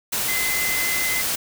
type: tone in noise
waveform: sine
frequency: 2048 Hz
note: C7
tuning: 38 cents flat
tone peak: -24 dBFS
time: 0.28-1.22 s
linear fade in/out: 10 ms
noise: white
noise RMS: -24 dBFS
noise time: 0.12-1.36 s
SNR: -3 dB
effects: none